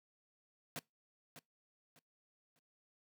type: noise with echo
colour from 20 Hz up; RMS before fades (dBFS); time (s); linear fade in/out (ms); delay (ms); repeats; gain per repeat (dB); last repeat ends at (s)
pink; -42; 0.76-0.79; 0; 600; 3; -11; 2.59
effects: noise-tail reverb RT60 0.2 s tail -25 dB re dry + high-pass 150 Hz 12 dB/octave